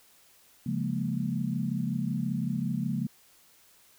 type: chord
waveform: sine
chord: Bb minor seventh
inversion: first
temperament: equal with one note detuned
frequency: 137.79 / 174.61 / 207.7 / 233.1 Hz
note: Db3 / F3 / Ab3 / Bb3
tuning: -10 / 0 / 0 / 0 cents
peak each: -33 dBFS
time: 0.66-3.07 s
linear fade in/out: 5 ms
effects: white hiss -60 dBFS RMS until 3.98 s